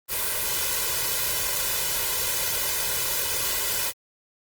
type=noise with comb filter; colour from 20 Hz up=white; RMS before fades=-26 dBFS; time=0.08-3.93 s; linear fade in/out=50 ms; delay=2 ms; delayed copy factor=+0.75; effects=Opus 32 kbps